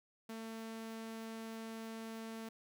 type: tone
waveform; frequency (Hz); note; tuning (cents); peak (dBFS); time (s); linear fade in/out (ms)
sawtooth; 224.2; A3; +33; -40; 0.29-2.49; 5
effects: none